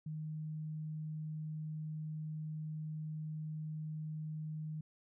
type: tone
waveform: sine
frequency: 155 Hz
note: D#3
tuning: 6 cents flat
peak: -39 dBFS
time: 0.06-4.81 s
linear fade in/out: 5 ms
effects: none